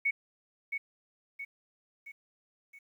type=tone with echo; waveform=sine; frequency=2221 Hz; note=C#7; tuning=3 cents sharp; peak=-25 dBFS; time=0.05-0.11 s; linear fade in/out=10 ms; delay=670 ms; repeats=4; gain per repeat=-6 dB; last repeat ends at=2.79 s; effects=11-bit